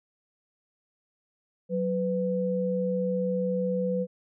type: tone pair together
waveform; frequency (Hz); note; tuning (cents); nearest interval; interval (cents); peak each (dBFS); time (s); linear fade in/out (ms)
sine; 185 / 499.3; F#3 / B4; 0 / +19; octave + perfect fourth; 1719; -28 / -27; 1.69-4.07; 50
effects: none